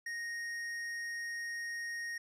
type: tone with hard clipping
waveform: sine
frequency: 1864.7 Hz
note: A#6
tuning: in tune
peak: -39 dBFS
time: 0.06-2.18 s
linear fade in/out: 5 ms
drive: 9 dB
effects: none